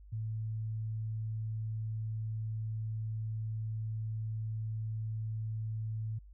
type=tone; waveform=sine; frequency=110 Hz; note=A2; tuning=in tune; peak=-34 dBFS; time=0.12-6.19 s; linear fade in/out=10 ms; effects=added 50 Hz sine -51 dBFS peak until 6.33 s